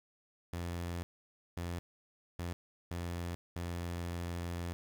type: tone bursts at uneven times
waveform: sawtooth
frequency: 86.6 Hz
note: F2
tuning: 14 cents flat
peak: -33 dBFS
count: 5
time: 0.53-1.03 / 1.57-1.79 / 2.39-2.53 / 2.91-3.35 / 3.56-4.73 s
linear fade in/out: 0 ms
effects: 10-bit